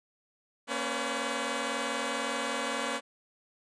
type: tone cluster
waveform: 10% pulse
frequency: 233 / 274.9 / 506 / 570 Hz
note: A#3 / C#4 / B4 / C#5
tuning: -1 / -14 / +42 / +48 cents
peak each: -28 dBFS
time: 0.67-3.01 s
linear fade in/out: 50 ms
effects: resampled to 22050 Hz